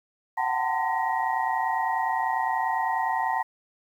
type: tone cluster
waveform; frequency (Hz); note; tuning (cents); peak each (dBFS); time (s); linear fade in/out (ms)
sine; 739 / 769 / 896 / 1024 / 1895; F#5 / G5 / A5 / C6 / A#6; -2 / -33 / +31 / -38 / +28; -32 / -31 / -26 / -32 / -32; 0.37-3.43; 10
effects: 9-bit